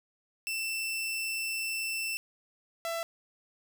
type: tone pair in turn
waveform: sawtooth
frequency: 2671 / 667.8 Hz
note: E7 / E5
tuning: +22 / +22 cents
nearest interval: 2 octaves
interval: 2400 cents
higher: first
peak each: -28 dBFS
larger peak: neither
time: 0.47-2.17 / 2.85-3.03 s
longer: first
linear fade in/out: 0 ms
effects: none